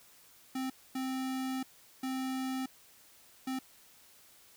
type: tone bursts at uneven times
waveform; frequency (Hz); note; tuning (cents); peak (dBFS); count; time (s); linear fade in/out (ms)
square; 261.6; C4; 0; -34; 4; 0.55-0.7 / 0.95-1.63 / 2.03-2.66 / 3.47-3.59; 5
effects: white hiss -60 dBFS RMS until 4.56 s